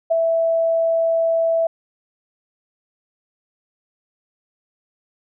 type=tone with ADSR envelope; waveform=sine; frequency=659.3 Hz; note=E5; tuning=in tune; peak=-12 dBFS; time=0.1-1.67 s; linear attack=17 ms; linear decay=11 ms; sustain=-3 dB; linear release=4 ms; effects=none